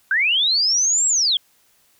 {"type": "linear two-way sweep", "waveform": "sine", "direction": "up then down", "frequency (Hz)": [1491, 7730, 3130], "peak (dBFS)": -15, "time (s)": [0.11, 1.37], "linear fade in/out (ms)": 2, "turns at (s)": 1.07, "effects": ["white hiss -59 dBFS RMS until 1.99 s"]}